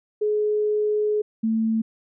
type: tone pair in turn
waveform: sine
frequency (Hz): 422.2 / 222.8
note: G#4 / A3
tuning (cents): +29 / +22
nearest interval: major seventh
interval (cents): 1107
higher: first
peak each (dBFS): -19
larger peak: neither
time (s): 0.21-1.22 / 1.43-1.82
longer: first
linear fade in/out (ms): 10
effects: none